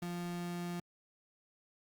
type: tone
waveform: 35% pulse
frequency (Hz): 174.61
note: F3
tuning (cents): 0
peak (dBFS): -36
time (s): 0.02-0.8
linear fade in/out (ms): 5
effects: Opus 48 kbps